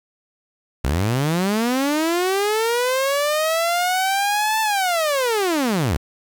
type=linear two-way sweep; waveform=sawtooth; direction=up then down; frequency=58.27 to 886 to 58.27 Hz; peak=-14 dBFS; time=0.84-5.97 s; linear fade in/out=5 ms; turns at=4.61 s; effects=7-bit